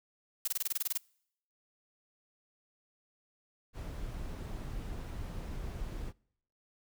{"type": "noise bursts", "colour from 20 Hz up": "blue", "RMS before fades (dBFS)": -32, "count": 11, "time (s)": [0.45, 0.977], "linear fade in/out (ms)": 5, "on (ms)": 27, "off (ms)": 23}
{"type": "noise", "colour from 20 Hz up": "brown", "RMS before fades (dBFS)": -40, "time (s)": [3.73, 6.13], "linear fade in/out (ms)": 50}
{"effects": ["noise-tail reverb RT60 0.7 s tail -26 dB re dry"]}